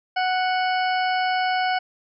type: harmonic tone with a mistuned harmonic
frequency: 740 Hz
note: F#5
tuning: in tune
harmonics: 1 / 2 / 3 / 4 / 6 / 7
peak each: -21 / -27 / -31 / -33 / -37 / -38 dBFS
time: 0.16-1.79 s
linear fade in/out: 10 ms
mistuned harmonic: 7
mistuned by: -19 cents
effects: none